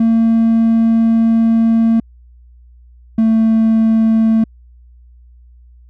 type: tone pair in turn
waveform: triangle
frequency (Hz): 226.9 / 223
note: A#3 / A3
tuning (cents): -47 / +23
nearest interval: unison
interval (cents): 30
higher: first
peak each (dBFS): -6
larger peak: neither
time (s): 0-2 / 3.18-4.44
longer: first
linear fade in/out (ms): 5
effects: tanh soft clip ceiling -2 dBFS + added 60 Hz sine -40 dBFS peak until 5.89 s